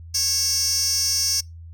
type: tone with high-pass filter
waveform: 15% pulse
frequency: 549 Hz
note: C#5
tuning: 17 cents flat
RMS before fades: -22 dBFS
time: 0.14-1.41 s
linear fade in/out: 10 ms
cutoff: 5800 Hz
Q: 4.2
effects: noise-tail reverb RT60 0.2 s tail -24 dB re dry + added 83 Hz sine -37 dBFS peak until 1.73 s